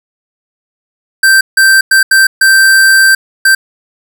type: tone bursts at uneven times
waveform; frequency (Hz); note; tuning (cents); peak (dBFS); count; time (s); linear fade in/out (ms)
square; 1564; G6; -4; -4; 6; 1.23-1.41 / 1.57-1.81 / 1.91-2.03 / 2.11-2.27 / 2.41-3.15 / 3.45-3.55; 5
effects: none